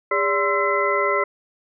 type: tone cluster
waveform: sine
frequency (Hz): 404.8 / 576 / 1041 / 1334 / 2029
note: G#4 / D5 / C6 / E6 / B6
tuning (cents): -44 / -34 / -9 / +20 / +46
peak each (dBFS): -24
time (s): 0.11-1.24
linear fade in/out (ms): 5
effects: none